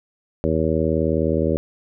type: harmonic tone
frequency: 79.6 Hz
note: D#2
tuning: 40 cents sharp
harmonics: 1 / 2 / 3 / 4 / 5 / 6 / 7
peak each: -25 / -25 / -25 / -25 / -25 / -25 / -25 dBFS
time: 0.44-1.57 s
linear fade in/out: 0 ms
effects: none